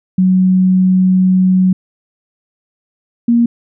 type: tone pair in turn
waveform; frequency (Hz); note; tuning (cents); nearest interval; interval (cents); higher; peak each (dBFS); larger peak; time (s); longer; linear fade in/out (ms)
sine; 185.7 / 235.5; F#3 / A#3; +7 / +18; major third; 411; second; -7; neither; 0.18-1.73 / 3.28-3.46; first; 5
effects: none